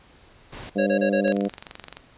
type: noise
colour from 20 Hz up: pink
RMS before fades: -38 dBFS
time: 0.52-0.7 s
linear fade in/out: 10 ms
type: harmonic tone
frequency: 100 Hz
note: G2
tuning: 35 cents sharp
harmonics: 2 / 3 / 4 / 5 / 6 / 7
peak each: -24 / -28 / -30 / -29 / -34 / -35 dBFS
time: 0.75-1.49 s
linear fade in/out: 20 ms
type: tone bursts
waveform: square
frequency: 549 Hz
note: C#5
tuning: 17 cents flat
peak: -21 dBFS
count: 5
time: 0.78-1.327 s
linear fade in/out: 10 ms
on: 87 ms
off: 28 ms
type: click train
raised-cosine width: 0.2 ms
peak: -19 dBFS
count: 17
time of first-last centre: 1.28-1.97 s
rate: 23.2 Hz
effects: pink hiss -53 dBFS RMS until 2.17 s + resampled to 8000 Hz